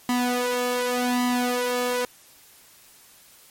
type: tone with flanger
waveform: sawtooth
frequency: 246.9 Hz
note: B3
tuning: in tune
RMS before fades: -24 dBFS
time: 0.09-2.05 s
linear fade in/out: 2 ms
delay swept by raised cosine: 1 to 2.3 ms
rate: 0.87 Hz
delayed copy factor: +0.8
effects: white hiss -52 dBFS RMS until 3.5 s + MP3 64 kbps